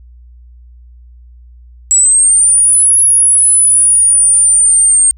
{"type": "linear two-way sweep", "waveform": "sine", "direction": "up then down", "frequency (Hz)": [7700, 10550, 8550], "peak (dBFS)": -5, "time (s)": [1.91, 5.11], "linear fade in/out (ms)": 0, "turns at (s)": 2.99, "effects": ["added 60 Hz sine -35 dBFS peak until 5.17 s"]}